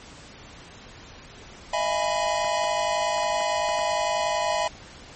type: chord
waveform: square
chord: E major seventh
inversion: third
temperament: equal with one note detuned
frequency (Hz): 622.3 / 673.1 / 830.6 / 987.8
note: D#5 / E5 / G#5 / B5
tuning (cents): 0 / +36 / 0 / 0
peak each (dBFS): -29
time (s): 1.73-4.68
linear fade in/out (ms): 5
type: clicks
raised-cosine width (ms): 0.5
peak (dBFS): -23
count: 7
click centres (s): 2.446 / 2.641 / 3.181 / 3.234 / 3.407 / 3.689 / 3.791
effects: pink hiss -45 dBFS RMS until 5.15 s + MP3 32 kbps